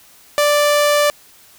sawtooth tone, 587.3 Hz, D5, in tune, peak -8 dBFS, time 0.38-1.1 s, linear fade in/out 0 ms, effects white hiss -47 dBFS RMS until 1.58 s

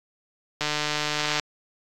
click train, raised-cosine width 0.2 ms, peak -8 dBFS, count 119, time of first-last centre 0.61-1.397 s, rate 150 Hz, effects AAC 64 kbps

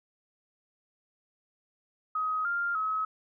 sine tone with pitch steps, 1262 / 1397 / 1281 Hz, D#6 / F6 / E6, +24 / 0 / -50 cents, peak -27 dBFS, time 2.15-3.05 s, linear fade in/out 5 ms, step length 300 ms, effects none

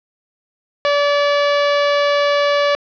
sawtooth tone, 576 Hz, D5, 34 cents flat, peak -9 dBFS, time 0.85-2.75 s, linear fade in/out 0 ms, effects resampled to 11025 Hz + 7-bit

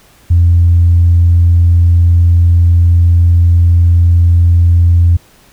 sine tone, 85.9 Hz, F2, 28 cents flat, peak -3 dBFS, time 0.3-5.17 s, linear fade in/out 10 ms, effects tanh soft clip ceiling 0 dBFS + pink hiss -45 dBFS RMS until 5.52 s

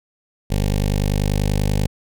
15% pulse tone with notch filter, 50.2 Hz, G1, 42 cents sharp, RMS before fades -19 dBFS, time 0.5-1.87 s, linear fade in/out 10 ms, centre 1300 Hz, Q 0.85, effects none

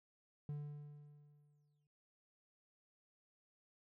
triangle tone with exponential decay, 146.83 Hz, D3, in tune, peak -38 dBFS, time 0.49-1.87 s, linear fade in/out 2 ms, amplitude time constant 300 ms, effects none

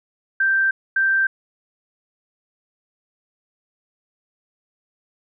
sine tone pair in turn, 1568 / 1568 Hz, G6 / G6, 0 / 0 cents, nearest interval unison, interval 0 cents, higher neither, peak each -15 dBFS, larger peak neither, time 0.4-0.71 / 0.96-1.27 s, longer neither, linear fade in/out 5 ms, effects none

